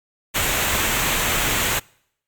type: noise with comb filter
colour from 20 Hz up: pink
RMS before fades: -21 dBFS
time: 0.34-1.8 s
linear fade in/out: 20 ms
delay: 0.2 ms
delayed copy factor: -0.5
effects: noise-tail reverb RT60 0.7 s tail -26 dB re dry + Opus 48 kbps